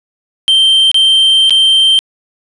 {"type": "tone with dropouts", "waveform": "triangle", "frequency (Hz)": 3136, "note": "G7", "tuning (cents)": 0, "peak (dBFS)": -4, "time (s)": [0.48, 1.99], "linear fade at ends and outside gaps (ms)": 0, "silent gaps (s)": [[0.915, 0.944], [1.496, 1.506]], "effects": ["resampled to 24000 Hz", "7-bit"]}